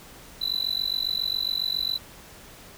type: tone with amplitude modulation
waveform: triangle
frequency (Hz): 3988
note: B7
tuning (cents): +16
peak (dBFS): -19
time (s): 0.41-1.98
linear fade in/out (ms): 10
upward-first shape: sine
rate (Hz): 47.3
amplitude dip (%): 100
effects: pink hiss -47 dBFS RMS until 2.77 s